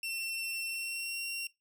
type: tone with pitch glide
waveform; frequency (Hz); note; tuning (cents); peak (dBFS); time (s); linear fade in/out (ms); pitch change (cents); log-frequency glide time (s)
sawtooth; 2703 to 2747; E7 to F7; +43 to -29; -32; 0.03-1.47; 2; +28; 0.65-1.23
effects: noise-tail reverb RT60 0.2 s tail -21 dB re dry

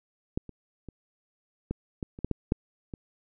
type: clicks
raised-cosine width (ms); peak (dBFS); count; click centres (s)
3; -15 / -29 / -28 / -17 / -19 / -29 / -15 / -14 / -10 / -24; 10; 0.375 / 0.493 / 0.887 / 1.71 / 2.028 / 2.189 / 2.246 / 2.313 / 2.521 / 2.938
effects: none

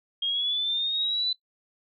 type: linear sweep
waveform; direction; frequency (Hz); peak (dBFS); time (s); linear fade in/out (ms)
sine; up; 3230 to 4015; -24; 0.22-1.33; 5
effects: noise-tail reverb RT60 0.1 s tail -19 dB re dry

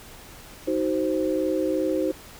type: chord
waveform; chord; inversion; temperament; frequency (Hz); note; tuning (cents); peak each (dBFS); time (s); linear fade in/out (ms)
sine; C diminished; first; just; 314 / 376.7 / 523.3; Eb4 / Gb4 / C5; +16 / +31 / 0; -25 / -27 / -26; 0.67-2.12; 10
effects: pink hiss -45 dBFS RMS until 2.39 s

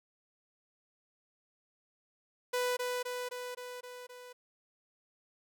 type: tone with echo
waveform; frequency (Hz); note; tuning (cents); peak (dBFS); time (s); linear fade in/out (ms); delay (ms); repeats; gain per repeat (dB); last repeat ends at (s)
sawtooth; 495.6; B4; +6; -26; 2.53-2.77; 10; 260; 6; -3; 4.33
effects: none

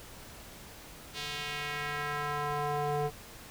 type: tone with band-pass filter sweep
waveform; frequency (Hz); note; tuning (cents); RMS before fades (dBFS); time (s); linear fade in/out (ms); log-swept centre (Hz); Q
square; 146.83; D3; 0; -34; 1.13-3.11; 50; 3900 to 570; 1.5
effects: pink hiss -49 dBFS RMS until 3.5 s

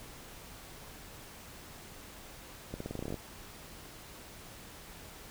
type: accelerating click train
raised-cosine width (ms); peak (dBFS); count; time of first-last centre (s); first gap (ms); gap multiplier
2; -24; 12; 2.74-3.143; 64; 0.88
effects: pink hiss -50 dBFS RMS until 5.3 s

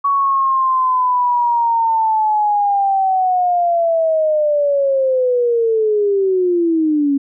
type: linear sweep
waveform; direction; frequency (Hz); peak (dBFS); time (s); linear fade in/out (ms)
sine; down; 1125 to 274.1; -12; 0.04-7.18; 10
effects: none

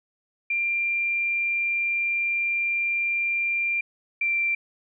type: tone pair in turn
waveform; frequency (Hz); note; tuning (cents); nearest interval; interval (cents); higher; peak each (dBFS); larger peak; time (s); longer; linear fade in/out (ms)
sine; 2380 / 2357; D7 / D7; +22 / +6; unison; 16; first; -22 / -21; second; 0.5-3.81 / 4.21-4.55; first; 5
effects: none

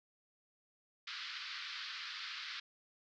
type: band-pass noise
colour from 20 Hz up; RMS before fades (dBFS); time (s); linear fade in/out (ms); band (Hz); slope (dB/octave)
white; -45; 1.07-2.6; 5; 1200 to 4800; 48
effects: none

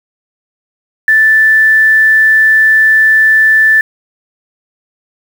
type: tone with quantisation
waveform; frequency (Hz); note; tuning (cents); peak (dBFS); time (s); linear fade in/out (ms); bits
sine; 1760; A6; 0; -4; 1.08-3.81; 2; 5
effects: none

